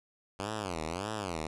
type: tone with vibrato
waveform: 5% pulse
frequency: 92.5 Hz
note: F#2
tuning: in tune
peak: -23 dBFS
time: 0.39-1.47 s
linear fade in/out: 5 ms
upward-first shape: sine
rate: 1.7 Hz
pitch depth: 290 cents each way
effects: resampled to 24000 Hz